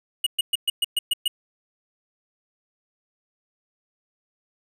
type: tone bursts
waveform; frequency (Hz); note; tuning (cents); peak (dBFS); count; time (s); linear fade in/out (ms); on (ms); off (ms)
square; 2894; F#7; -39; -19; 8; 0.24-1.28; 5; 25; 120
effects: none